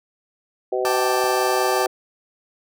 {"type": "harmonic tone", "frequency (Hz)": 126.4, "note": "B2", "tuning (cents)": 41, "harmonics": [3, 4, 5, 6], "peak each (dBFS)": [-23, -25, -27, -29], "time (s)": [0.72, 1.87], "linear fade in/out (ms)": 5}
{"type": "chord", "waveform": "sawtooth", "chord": "G suspended second", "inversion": "none", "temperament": "just", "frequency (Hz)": [784, 882, 1176], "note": ["G5", "A5", "D6"], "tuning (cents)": [0, 4, 2], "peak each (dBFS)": [-22, -21, -21], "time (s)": [0.85, 1.86], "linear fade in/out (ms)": 0}
{"type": "click", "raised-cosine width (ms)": 1, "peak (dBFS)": -24, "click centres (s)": 1.241}
{"effects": []}